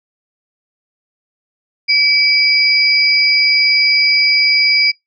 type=tone pair together; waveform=sine; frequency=2300 / 4879 Hz; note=D7 / D#8; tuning=-37 / -35 cents; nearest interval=octave + minor second; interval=1302 cents; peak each=-12 dBFS; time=1.88-4.92 s; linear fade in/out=20 ms; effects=noise-tail reverb RT60 0.2 s tail -26 dB re dry